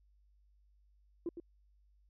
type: tone with echo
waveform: sine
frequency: 341.1 Hz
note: F4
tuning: 41 cents flat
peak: -33 dBFS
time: 1.26-1.29 s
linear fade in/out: 2 ms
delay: 110 ms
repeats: 1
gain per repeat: -9 dB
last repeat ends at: 1.4 s
effects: tanh soft clip ceiling -30 dBFS + added 50 Hz sine -65 dBFS peak until 2.09 s